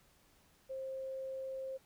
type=tone; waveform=sine; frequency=530 Hz; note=C5; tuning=22 cents sharp; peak=-39 dBFS; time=0.69-1.78 s; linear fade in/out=20 ms; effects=pink hiss -68 dBFS RMS until 1.85 s